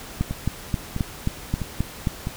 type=two click trains; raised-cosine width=5 ms; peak=-14 / -9 dBFS; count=4 / 8; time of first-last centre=0.31-2.271 / 0.21-2.072 s; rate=1.53 / 3.76 Hz; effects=pink hiss -39 dBFS RMS until 2.36 s